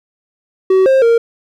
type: tone with pitch steps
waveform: triangle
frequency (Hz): 378.3 / 531 / 463.8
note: F#4 / C5 / A#4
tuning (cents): +38 / +25 / -9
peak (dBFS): -5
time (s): 0.7-1.18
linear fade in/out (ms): 5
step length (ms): 160
effects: none